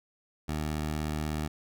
15% pulse tone, 76.5 Hz, D#2, 29 cents flat, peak -24 dBFS, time 0.48-1.48 s, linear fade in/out 10 ms, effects none

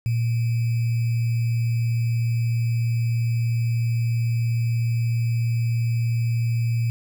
sine tone with sample-and-hold, 116.54 Hz, A#2, in tune, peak -19 dBFS, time 0.06-6.9 s, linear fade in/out 0 ms, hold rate 2450 Hz, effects none

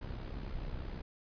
brown noise with amplitude modulation, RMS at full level -38 dBFS, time 0.01-1.02 s, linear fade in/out 10 ms, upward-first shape sine, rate 64.4 Hz, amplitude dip 60%, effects resampled to 11025 Hz

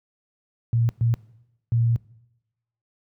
sine tone bursts at uneven times, 116.54 Hz, A#2, in tune, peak -17 dBFS, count 3, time 0.73-0.89 / 1.01-1.14 / 1.72-1.96 s, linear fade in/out 0 ms, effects noise-tail reverb RT60 0.9 s tail -21 dB re dry + high-pass 60 Hz 12 dB/octave

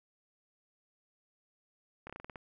slowing click train, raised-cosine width 0.5 ms, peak -29 dBFS, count 8, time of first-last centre 2.07-2.358 s, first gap 26 ms, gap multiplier 1.15, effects none

